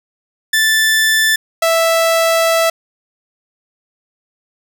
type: tone pair in turn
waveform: sawtooth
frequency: 1760 / 659.3 Hz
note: A6 / E5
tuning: 0 / 0 cents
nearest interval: octave + perfect fourth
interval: 1700 cents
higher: first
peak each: -7 dBFS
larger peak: neither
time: 0.53-1.36 / 1.62-2.7 s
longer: second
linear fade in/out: 5 ms
effects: none